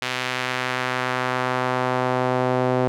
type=tone with band-pass filter sweep; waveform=sawtooth; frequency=127.1 Hz; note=C3; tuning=50 cents flat; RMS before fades=-23 dBFS; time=0.02-2.88 s; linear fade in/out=0 ms; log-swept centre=2700 to 540 Hz; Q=1; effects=none